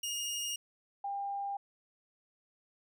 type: tone pair in turn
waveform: 20% pulse / sine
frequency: 2848 / 799.2 Hz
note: F7 / G5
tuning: +33 / +33 cents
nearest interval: octave + minor seventh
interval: 2200 cents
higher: first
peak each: -30 / -34 dBFS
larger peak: first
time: 0.03-0.56 / 1.04-1.57 s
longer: neither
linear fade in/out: 5 ms
effects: none